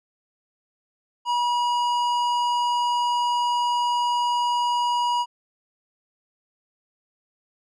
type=tone with tanh clipping; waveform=sine; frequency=965 Hz; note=B5; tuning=40 cents flat; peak=-22 dBFS; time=1.25-5.26 s; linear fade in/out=50 ms; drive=13 dB; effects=none